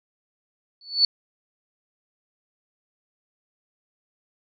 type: tone with exponential growth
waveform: sine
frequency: 4458 Hz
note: C#8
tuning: 9 cents sharp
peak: -11 dBFS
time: 0.81-1.05 s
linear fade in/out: 2 ms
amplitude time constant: 51 ms
effects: none